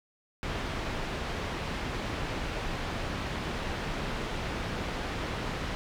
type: low-pass noise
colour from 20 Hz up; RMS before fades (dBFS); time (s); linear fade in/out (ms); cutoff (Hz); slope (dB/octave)
pink; -34; 0.43-5.75; 0; 3400; 12
effects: none